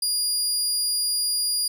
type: tone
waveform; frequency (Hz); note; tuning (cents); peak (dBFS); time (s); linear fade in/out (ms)
25% pulse; 4843; D#8; -48; -17; 0.02-1.68; 5
effects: none